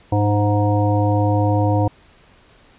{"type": "harmonic tone with a mistuned harmonic", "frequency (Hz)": 103.83, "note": "G#2", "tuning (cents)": 0, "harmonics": [1, 3, 5, 7, 9], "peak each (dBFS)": [-16, -21, -23, -24, -26], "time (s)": [0.12, 1.88], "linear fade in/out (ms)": 5, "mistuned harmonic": 3, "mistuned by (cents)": -26, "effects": ["pink hiss -51 dBFS RMS until 2.78 s", "resampled to 8000 Hz"]}